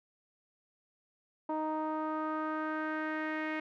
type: tone with low-pass filter sweep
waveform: sawtooth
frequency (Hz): 311.1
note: D#4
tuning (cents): 0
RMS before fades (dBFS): -35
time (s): 1.49-3.6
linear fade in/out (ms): 5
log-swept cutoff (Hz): 900 to 2100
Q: 3.6
effects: none